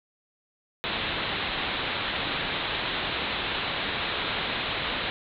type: low-pass noise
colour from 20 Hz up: white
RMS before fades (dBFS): -30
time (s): 0.84-5.1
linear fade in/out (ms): 0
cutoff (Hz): 4000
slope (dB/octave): 96
effects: none